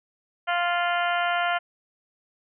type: harmonic tone with a mistuned harmonic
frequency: 349.2 Hz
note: F4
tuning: in tune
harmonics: 2 / 3 / 4 / 5 / 6 / 7 / 8 / 9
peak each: -25 / -32 / -27 / -33 / -34 / -38 / -37 / -36 dBFS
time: 0.47-1.59 s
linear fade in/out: 20 ms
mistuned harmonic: 9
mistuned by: -40 cents
effects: none